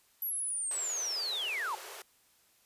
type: linear sweep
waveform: sine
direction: down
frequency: 11840 to 816 Hz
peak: -32 dBFS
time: 0.22-1.75 s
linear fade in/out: 2 ms
type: high-pass noise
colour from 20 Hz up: pink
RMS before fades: -46 dBFS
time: 0.71-2.02 s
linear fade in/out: 2 ms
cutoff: 370 Hz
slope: 96 dB/octave
effects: white hiss -67 dBFS RMS until 2.65 s + resampled to 32000 Hz